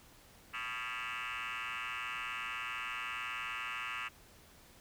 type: tone with frequency modulation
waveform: sine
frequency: 1966 Hz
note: B6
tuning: 8 cents flat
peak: -35 dBFS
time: 0.53-4.09 s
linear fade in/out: 20 ms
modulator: 119 Hz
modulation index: 7.4
effects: tanh soft clip ceiling -36 dBFS + pink hiss -60 dBFS RMS until 4.8 s